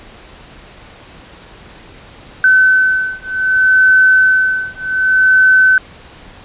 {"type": "beating tone pair", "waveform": "sine", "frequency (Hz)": [1521, 1521.65], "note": ["F#6", "F#6"], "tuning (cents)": [47, 48], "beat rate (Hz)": 0.65, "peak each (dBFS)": -11, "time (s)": [2.44, 5.78], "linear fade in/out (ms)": 2, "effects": ["pink hiss -38 dBFS RMS until 6.44 s", "resampled to 8000 Hz"]}